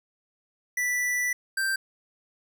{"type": "tone pair in turn", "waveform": "square", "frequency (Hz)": [1972, 1570.2], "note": ["B6", "G6"], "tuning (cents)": [-3, 2], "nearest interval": "major third", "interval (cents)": 395, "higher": "first", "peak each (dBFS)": -25, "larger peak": "neither", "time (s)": [[0.77, 1.33], [1.57, 1.76]], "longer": "first", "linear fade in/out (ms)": 5, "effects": []}